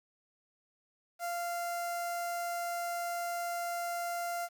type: tone with notch filter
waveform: sawtooth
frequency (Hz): 693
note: F5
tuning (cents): -14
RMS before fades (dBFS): -36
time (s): 1.19-4.49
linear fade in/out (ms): 50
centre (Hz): 3300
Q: 0.88
effects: 10-bit